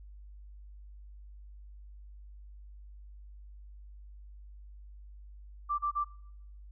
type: tone bursts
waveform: sine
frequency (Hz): 1174.7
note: D6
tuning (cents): 0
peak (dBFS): -28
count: 3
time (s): 5.69-6.046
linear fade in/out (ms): 20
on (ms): 96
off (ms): 34
effects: noise-tail reverb RT60 0.8 s tail -23 dB re dry + added 50 Hz sine -47 dBFS peak until 6.71 s